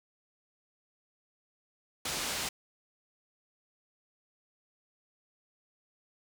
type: low-pass noise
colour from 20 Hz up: white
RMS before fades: -35 dBFS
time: 2.05-2.49 s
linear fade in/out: 5 ms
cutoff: 7000 Hz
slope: 12 dB/octave
effects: none